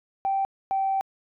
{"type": "tone pair in turn", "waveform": "sine", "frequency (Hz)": [780, 775.6], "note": ["G5", "G5"], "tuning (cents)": [-9, -19], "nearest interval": "unison", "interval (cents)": 10, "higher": "first", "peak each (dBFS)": -21, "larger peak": "neither", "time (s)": [[0.25, 0.45], [0.71, 1.01]], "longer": "second", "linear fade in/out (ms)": 0, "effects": ["tanh soft clip ceiling -17 dBFS"]}